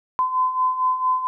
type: beating tone pair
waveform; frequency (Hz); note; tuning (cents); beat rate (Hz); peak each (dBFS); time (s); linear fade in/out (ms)
sine; 1018 / 1022.4; C6 / C6; -48 / -40; 4.4; -25 / -19; 0.19-1.27; 0
effects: none